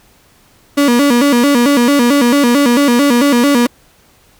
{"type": "tone with vibrato", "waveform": "35% pulse", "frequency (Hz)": 261.6, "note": "C4", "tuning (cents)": 0, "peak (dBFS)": -6, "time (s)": [0.77, 3.67], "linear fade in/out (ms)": 10, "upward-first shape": "square", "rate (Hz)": 4.5, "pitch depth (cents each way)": 150, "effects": ["pink hiss -49 dBFS RMS until 4.39 s"]}